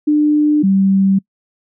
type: tone pair in turn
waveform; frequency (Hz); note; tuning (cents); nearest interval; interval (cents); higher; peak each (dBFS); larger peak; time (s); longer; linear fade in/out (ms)
sine; 299.2 / 193.83; D4 / G3; +32 / -19; minor sixth; 751; first; -9; neither; 0.07-0.63 / 0.63-1.19; neither; 10
effects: noise-tail reverb RT60 0.1 s tail -26 dB re dry